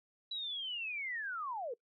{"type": "linear sweep", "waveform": "sine", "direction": "down", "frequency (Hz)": [3951, 440], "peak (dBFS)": -37, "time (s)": [0.31, 1.74], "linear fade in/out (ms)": 5, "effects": ["noise-tail reverb RT60 0.1 s tail -22 dB re dry"]}